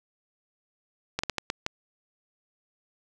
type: slowing click train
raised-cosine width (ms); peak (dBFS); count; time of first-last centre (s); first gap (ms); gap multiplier
0.2; -10; 6; 1.19-1.664; 45; 1.38
effects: none